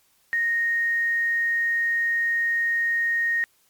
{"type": "tone with quantisation", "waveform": "sine", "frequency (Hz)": 1860, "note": "A#6", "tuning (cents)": -4, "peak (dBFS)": -20, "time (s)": [0.33, 3.44], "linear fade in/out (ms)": 0, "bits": 8, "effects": ["white hiss -63 dBFS RMS until 3.69 s", "MP3 96 kbps"]}